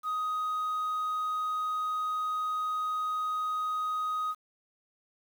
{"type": "tone", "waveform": "sine", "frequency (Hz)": 1252, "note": "D#6", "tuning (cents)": 10, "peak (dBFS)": -26, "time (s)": [0.03, 4.35], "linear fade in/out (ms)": 50, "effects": ["tanh soft clip ceiling -28 dBFS", "9-bit"]}